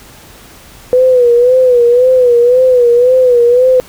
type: tone with vibrato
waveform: sine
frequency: 494.6 Hz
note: B4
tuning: 3 cents sharp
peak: -4 dBFS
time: 0.93-3.8 s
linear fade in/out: 0 ms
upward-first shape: sine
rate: 1.9 Hz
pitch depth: 74 cents each way
effects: pink hiss -37 dBFS RMS until 3.88 s